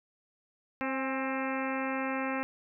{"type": "harmonic tone with a mistuned harmonic", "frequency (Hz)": 264.8, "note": "C4", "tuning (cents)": 21, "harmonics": [1, 2, 3, 4, 5, 6, 7, 8, 9, 10], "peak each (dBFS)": [-34, -37, -39, -40, -41, -42, -42, -43, -44, -44], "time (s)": [0.81, 2.43], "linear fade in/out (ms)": 0, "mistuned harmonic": 3, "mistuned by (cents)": 37, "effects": []}